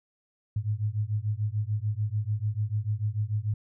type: beating tone pair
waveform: sine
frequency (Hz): 102.7 / 109.5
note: G#2 / A2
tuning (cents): -19 / -8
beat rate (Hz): 6.8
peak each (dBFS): -29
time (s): 0.56-3.54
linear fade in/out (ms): 5
effects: none